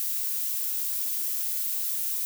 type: noise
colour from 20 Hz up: violet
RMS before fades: -29 dBFS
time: 0-2.25 s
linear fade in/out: 0 ms
effects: none